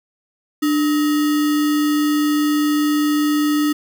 sine tone with sample-and-hold, 297.5 Hz, D4, 22 cents sharp, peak -14 dBFS, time 0.62-3.73 s, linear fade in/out 10 ms, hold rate 1575 Hz, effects none

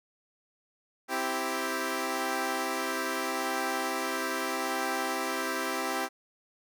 10% pulse chord, C major, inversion none, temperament equal, 261.6 / 329.6 / 392 Hz, C4 / E4 / G4, 0 / 0 / 0 cents, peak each -26 / -26 / -25 dBFS, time 1.08-6.09 s, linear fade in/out 50 ms, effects none

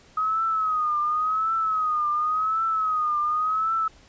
sine tone with vibrato, 1261 Hz, D#6, 23 cents sharp, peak -21 dBFS, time 0.17-3.88 s, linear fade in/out 5 ms, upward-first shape triangle, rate 0.91 Hz, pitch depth 100 cents each way, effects pink hiss -54 dBFS RMS until 4.08 s + resampled to 16000 Hz

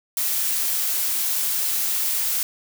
blue noise, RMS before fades -23 dBFS, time 0.17-2.43 s, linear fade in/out 2 ms, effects none

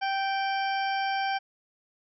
harmonic tone, 781 Hz, G5, 7 cents flat, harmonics 1 / 2 / 3 / 4 / 6 / 7, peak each -27 / -33 / -37 / -39 / -43 / -44 dBFS, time 0.01-1.39 s, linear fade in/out 20 ms, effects none

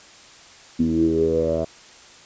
10% pulse tone with low-pass filter sweep, 81 Hz, E2, 30 cents flat, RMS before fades -20 dBFS, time 0.79-1.65 s, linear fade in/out 10 ms, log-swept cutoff 250 to 670 Hz, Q 9.6, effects white hiss -46 dBFS RMS until 2.25 s + resampled to 16000 Hz

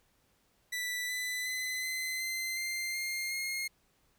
sawtooth tone with pitch steps, 1975.5 / 1998.5 / 2022 / 2045 / 2069 / 2093 / 2117 / 2142 Hz, B6 / B6 / B6 / C7 / C7 / C7 / C7 / C7, 0 / +20 / +40 / -40 / -20 / 0 / +20 / +40 cents, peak -30 dBFS, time 0.72-3.68 s, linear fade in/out 10 ms, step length 370 ms, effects pink hiss -71 dBFS RMS until 4.18 s

